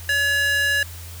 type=tone with high-pass filter; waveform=square; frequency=566 Hz; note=C#5; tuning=36 cents sharp; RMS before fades=-20 dBFS; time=0.09-0.83 s; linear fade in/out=2 ms; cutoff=1700 Hz; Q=2.7; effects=added 85 Hz sine -35 dBFS peak until 1.2 s + white hiss -41 dBFS RMS until 1.2 s